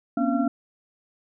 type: tone cluster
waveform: sine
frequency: 238.4 / 264.5 / 281.2 / 685 / 1363 Hz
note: A#3 / C4 / C#4 / F5 / F6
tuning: +39 / +19 / +25 / -34 / -43 cents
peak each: -25 / -27 / -25 / -28 / -34 dBFS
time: 0.17-0.48 s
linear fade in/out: 5 ms
effects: none